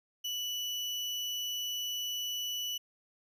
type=tone; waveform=35% pulse; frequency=2960 Hz; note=F#7; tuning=in tune; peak=-32 dBFS; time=0.24-2.78 s; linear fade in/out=10 ms; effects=none